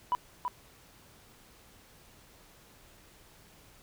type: tone with echo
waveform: sine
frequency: 988 Hz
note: B5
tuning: in tune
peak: -23 dBFS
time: 0.12-0.15 s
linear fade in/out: 0 ms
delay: 330 ms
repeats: 1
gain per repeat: -6 dB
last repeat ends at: 0.48 s
effects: tanh soft clip ceiling -22 dBFS + pink hiss -58 dBFS RMS until 3.82 s